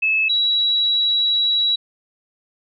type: tone pair in turn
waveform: sine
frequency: 2600 / 3896 Hz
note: E7 / B7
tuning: -24 / -24 cents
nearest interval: perfect fifth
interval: 700 cents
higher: second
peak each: -15 dBFS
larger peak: neither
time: 0.02-0.29 / 0.29-1.76 s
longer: second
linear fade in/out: 10 ms
effects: none